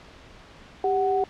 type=tone pair together; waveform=sine; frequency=394.6 / 744.9 Hz; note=G4 / F#5; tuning=+11 / +11 cents; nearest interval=major seventh; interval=1100 cents; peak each=-23 dBFS; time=0.84-1.24 s; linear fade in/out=2 ms; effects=pink hiss -48 dBFS RMS until 1.29 s + low-pass 4000 Hz 12 dB/octave